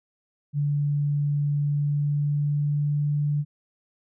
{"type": "tone with pitch glide", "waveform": "sine", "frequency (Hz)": [145.1, 146.62], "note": ["D3", "D3"], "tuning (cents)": [-21, -3], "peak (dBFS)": -21, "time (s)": [0.53, 3.45], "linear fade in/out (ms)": 50, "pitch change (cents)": 18, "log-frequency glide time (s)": [1.55, 3.11], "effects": []}